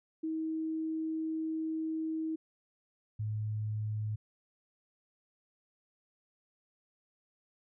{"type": "tone pair in turn", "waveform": "sine", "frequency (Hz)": [318.6, 107.21], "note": ["D#4", "A2"], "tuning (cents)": [41, -44], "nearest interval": "octave + perfect fifth", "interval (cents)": 1885, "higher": "first", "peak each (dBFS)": [-32, -32], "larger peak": "neither", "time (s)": [[0.23, 2.36], [3.19, 4.16]], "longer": "first", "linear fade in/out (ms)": 10, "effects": []}